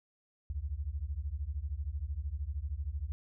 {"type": "beating tone pair", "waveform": "sine", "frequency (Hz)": [65.7, 78.7], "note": ["C2", "D#2"], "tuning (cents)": [8, 20], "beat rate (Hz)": 13, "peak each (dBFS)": [-37, -37], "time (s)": [0.5, 3.12], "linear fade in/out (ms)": 0, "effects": []}